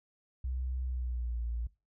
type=tone with pitch glide; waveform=sine; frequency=63.7 to 58.08 Hz; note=C2 to A#1; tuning=-46 to -6 cents; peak=-32 dBFS; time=0.44-1.67 s; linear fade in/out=5 ms; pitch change=-160 cents; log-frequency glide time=0.84-1.42 s; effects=noise-tail reverb RT60 0.3 s tail -22 dB re dry